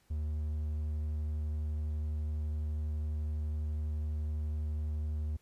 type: tone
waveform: triangle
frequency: 76 Hz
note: D#2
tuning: 40 cents flat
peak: -30 dBFS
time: 0.1-5.37 s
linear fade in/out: 10 ms
effects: pink hiss -70 dBFS RMS until 5.41 s + resampled to 32000 Hz